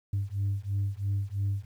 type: beating tone pair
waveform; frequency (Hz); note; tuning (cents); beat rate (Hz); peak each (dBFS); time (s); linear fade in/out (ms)
sine; 98 / 101; G2 / G#2; 0 / -48; 3; -29; 0.13-1.65; 5
effects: tanh soft clip ceiling -23 dBFS + 10-bit